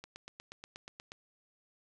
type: click train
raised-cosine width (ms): 0.2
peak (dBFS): -28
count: 10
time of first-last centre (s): 0.04-1.119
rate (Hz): 8.34
effects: none